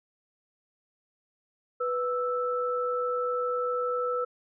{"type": "tone pair together", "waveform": "sine", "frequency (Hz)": [493.9, 1318.5], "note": ["B4", "E6"], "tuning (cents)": [0, 0], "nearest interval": "octave + perfect fourth", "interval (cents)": 1700, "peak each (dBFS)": [-28, -30], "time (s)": [1.8, 4.25], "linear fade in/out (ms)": 10, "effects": []}